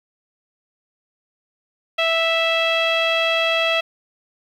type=tone with low-pass filter; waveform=sawtooth; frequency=658 Hz; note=E5; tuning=3 cents flat; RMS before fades=-19 dBFS; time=1.98-3.81 s; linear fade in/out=10 ms; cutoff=3000 Hz; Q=8.1; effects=8-bit